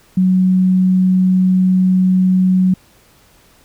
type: tone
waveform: sine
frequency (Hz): 185.4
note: F#3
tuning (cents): +4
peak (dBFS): -9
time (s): 0.17-2.74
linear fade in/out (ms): 5
effects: pink hiss -50 dBFS RMS until 3.64 s